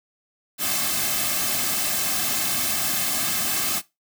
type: noise with comb filter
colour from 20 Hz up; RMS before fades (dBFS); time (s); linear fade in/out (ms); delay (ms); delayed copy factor
white; -24; 0.58-3.82; 50; 2.1; -0.8
effects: noise-tail reverb RT60 0.2 s tail -18 dB re dry